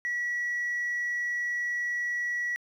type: tone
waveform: sine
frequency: 1935 Hz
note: B6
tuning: 36 cents flat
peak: -26 dBFS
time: 0.05-2.56 s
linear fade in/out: 0 ms
effects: tanh soft clip ceiling -25 dBFS + 10-bit